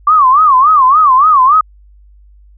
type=tone with vibrato; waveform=sine; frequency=1137 Hz; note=C#6; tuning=44 cents sharp; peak=-4 dBFS; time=0.07-1.61 s; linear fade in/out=5 ms; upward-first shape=sine; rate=3.5 Hz; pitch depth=200 cents each way; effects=added 50 Hz sine -39 dBFS peak until 2.57 s